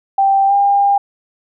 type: tone with pitch glide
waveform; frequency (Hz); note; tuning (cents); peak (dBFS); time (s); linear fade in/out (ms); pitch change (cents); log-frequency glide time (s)
sine; 784 to 802.3; G5 to G5; 0 to +40; -9; 0.18-0.98; 5; +40; 0.47-0.53
effects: none